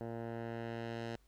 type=tone with low-pass filter sweep; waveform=10% pulse; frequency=115.6 Hz; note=A#2; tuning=14 cents flat; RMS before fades=-42 dBFS; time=0.01-1.16 s; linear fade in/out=0 ms; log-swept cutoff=900 to 5100 Hz; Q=0.77; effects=added 50 Hz sine -66 dBFS peak until 1.27 s + pink hiss -74 dBFS RMS until 1.27 s